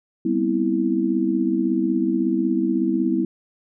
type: chord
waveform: sine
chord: C major seventh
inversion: second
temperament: just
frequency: 196.22 / 245.3 / 261.6 / 327 Hz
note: G3 / B3 / C4 / E4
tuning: +2 / -12 / 0 / -14 cents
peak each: -25 / -24 / -26 / -21 dBFS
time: 0.25-3.25 s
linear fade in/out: 5 ms
effects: none